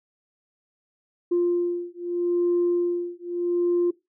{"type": "beating tone pair", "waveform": "sine", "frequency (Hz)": [349.2, 350], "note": ["F4", "F4"], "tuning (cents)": [0, 4], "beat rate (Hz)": 0.8, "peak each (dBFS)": [-23, -23], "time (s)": [1.31, 3.91], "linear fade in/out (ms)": 10, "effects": ["noise-tail reverb RT60 0.2 s tail -20 dB re dry", "tanh soft clip ceiling -15 dBFS"]}